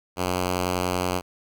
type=tone; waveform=5% pulse; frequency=90.6 Hz; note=F#2; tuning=36 cents flat; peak=-12 dBFS; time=0.16-1.22 s; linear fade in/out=50 ms; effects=none